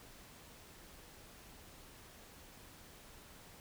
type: silence
effects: pink hiss -57 dBFS RMS until 3.6 s